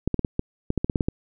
clicks, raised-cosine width 3 ms, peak -9 dBFS, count 12, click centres 0.076 / 0.143 / 0.193 / 0.248 / 0.394 / 0.704 / 0.777 / 0.845 / 0.898 / 0.958 / 1.008 / 1.085 s, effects none

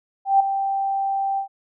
sine tone with ADSR envelope, 784 Hz, G5, in tune, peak -10 dBFS, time 0.25-1.48 s, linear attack 150 ms, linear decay 7 ms, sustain -10 dB, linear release 100 ms, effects none

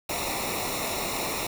pink noise with comb filter, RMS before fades -30 dBFS, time 0.09-1.47 s, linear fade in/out 5 ms, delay 0.63 ms, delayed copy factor -0.75, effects none

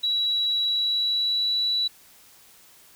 sine tone with pitch glide, 3905 to 3937 Hz, B7 to B7, -20 to -6 cents, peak -21 dBFS, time 0.03-1.88 s, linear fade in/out 10 ms, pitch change +14 cents, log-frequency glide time 0.6-1.56 s, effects white hiss -53 dBFS RMS until 2.95 s

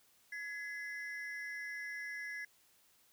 triangle ring-modulated tone, 1857 Hz, A#6, 7 cents flat, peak -36 dBFS, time 0.32-2.45 s, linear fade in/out 5 ms, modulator 176 Hz, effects white hiss -69 dBFS RMS until 3.12 s

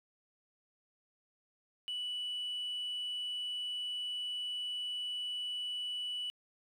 sine tone, 2960 Hz, F#7, in tune, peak -34 dBFS, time 1.88-6.3 s, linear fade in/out 0 ms, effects tanh soft clip ceiling -33 dBFS + 11-bit

